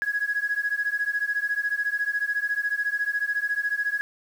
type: beating tone pair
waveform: sine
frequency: 1661.2 / 1675.2 Hz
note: G#6 / G#6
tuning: 0 / +15 cents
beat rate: 14 Hz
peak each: -26 dBFS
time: 0.02-4.01 s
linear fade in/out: 0 ms
effects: tanh soft clip ceiling -16 dBFS + 8-bit